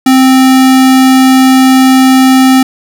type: tone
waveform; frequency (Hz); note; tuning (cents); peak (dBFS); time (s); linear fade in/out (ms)
square; 261.6; C4; 0; -3; 0.06-2.63; 5
effects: none